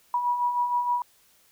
sine beating tone pair, 966 / 972.4 Hz, B5 / B5, -39 / -27 cents, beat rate 6.4 Hz, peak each -32 / -23 dBFS, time 0.14-1.02 s, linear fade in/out 2 ms, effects white hiss -61 dBFS RMS until 1.51 s

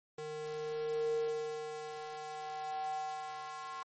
square tone with high-pass filter sweep, 153 Hz, D#3, 29 cents flat, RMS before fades -39 dBFS, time 0.18-3.83 s, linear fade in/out 5 ms, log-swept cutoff 350 to 1000 Hz, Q 8.1, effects MP3 32 kbps

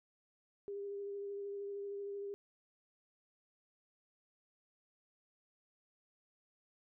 sine tone with vibrato, 401.7 Hz, G4, 42 cents sharp, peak -40 dBFS, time 0.68-2.34 s, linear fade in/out 0 ms, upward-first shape sine, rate 13 Hz, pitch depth 15 cents each way, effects none

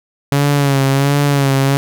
sawtooth tone with vibrato, 139.7 Hz, C#3, 14 cents sharp, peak -7 dBFS, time 0.32-1.77 s, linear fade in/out 0 ms, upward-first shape sine, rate 1.4 Hz, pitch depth 51 cents each way, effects none

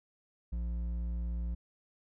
triangle tone with hard clipping, 58.3 Hz, A#1, 1 cent sharp, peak -34 dBFS, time 0.52-1.55 s, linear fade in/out 10 ms, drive 10 dB, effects none

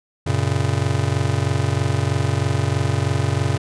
square chord, F# major, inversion none, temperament just, 92.5 / 115.62 / 138.75 Hz, F#2 / A#2 / C#3, 0 / -14 / +2 cents, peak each -23 dBFS, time 0.26-3.58 s, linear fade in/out 10 ms, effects resampled to 22050 Hz

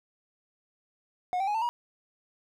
triangle tone with pitch steps, 725 / 777 / 832.8 / 892.6 / 956.6 Hz, F#5 / G5 / G#5 / A5 / A#5, -35 / -16 / +5 / +25 / +44 cents, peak -24 dBFS, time 1.33-1.69 s, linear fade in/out 0 ms, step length 72 ms, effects none

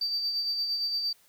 sine tone with tremolo, 4644 Hz, D8, 20 cents flat, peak -24 dBFS, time 0.01-1.13 s, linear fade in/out 5 ms, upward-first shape sine, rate 8.7 Hz, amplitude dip 45%, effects tanh soft clip ceiling -23 dBFS + white hiss -62 dBFS RMS until 1.28 s

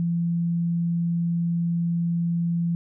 sine tone, 170 Hz, F3, 46 cents flat, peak -21 dBFS, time 0-2.75 s, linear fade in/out 0 ms, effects none

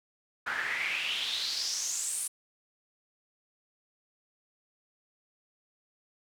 pink noise with band-pass filter sweep, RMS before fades -33 dBFS, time 0.46-2.28 s, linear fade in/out 10 ms, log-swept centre 1500 to 9800 Hz, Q 5.3, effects none

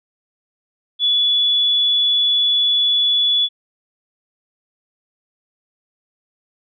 sine tone, 3424 Hz, A7, 48 cents flat, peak -13 dBFS, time 0.99-3.49 s, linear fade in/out 50 ms, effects none

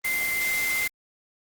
sine tone in noise, 2082 Hz, C7, 9 cents flat, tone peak -24 dBFS, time 0.04-0.88 s, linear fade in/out 10 ms, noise white, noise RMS -31 dBFS, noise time 0.04-0.88 s, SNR +4 dB, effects Opus 24 kbps

